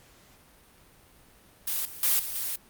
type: noise with level steps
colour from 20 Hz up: blue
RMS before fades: -29 / -42 / -23 / -34 / -31 dBFS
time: 1.67-2.56 s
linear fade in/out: 5 ms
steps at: 1.85 / 2.03 / 2.19 / 2.35 s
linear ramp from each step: 2 ms
effects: pink hiss -57 dBFS RMS until 2.69 s + Opus 48 kbps